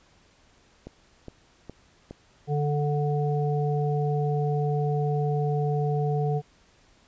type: click train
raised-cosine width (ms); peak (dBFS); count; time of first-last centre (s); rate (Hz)
2; -25; 4; 0.87-2.11; 2.42
type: harmonic tone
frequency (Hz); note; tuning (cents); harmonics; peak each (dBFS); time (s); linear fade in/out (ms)
146.83; D3; 0; 1 / 3 / 5; -24 / -29 / -32; 2.47-6.42; 50
effects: pink hiss -60 dBFS RMS until 7.07 s + resampled to 16000 Hz